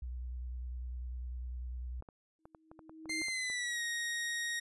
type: tone with vibrato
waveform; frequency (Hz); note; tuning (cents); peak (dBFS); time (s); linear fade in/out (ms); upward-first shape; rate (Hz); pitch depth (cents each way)
sine; 61.7; B1; -1; -38; 0.02-2.01; 5; triangle; 10; 41
type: clicks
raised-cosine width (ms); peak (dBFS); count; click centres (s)
1; -37; 12; 2.024 / 2.088 / 2.455 / 2.548 / 2.715 / 2.792 / 2.895 / 3.057 / 3.095 / 3.217 / 3.284 / 3.5
type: tone with exponential growth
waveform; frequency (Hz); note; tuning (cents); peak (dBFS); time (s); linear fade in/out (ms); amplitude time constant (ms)
sine; 317.9; D#4; +37; -38; 2.39-3.22; 1; 180
type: tone with pitch glide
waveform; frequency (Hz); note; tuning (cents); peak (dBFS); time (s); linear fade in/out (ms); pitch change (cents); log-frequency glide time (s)
sawtooth; 2093 to 1875.5; C7 to A#6; 0 to +10; -31; 3.09-4.6; 10; -190; 3.25-3.82
effects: resampled to 24000 Hz